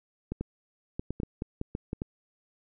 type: clicks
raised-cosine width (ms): 3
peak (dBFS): -19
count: 11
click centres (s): 0.32 / 0.41 / 0.995 / 1.106 / 1.201 / 1.233 / 1.421 / 1.614 / 1.751 / 1.931 / 2.019
effects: none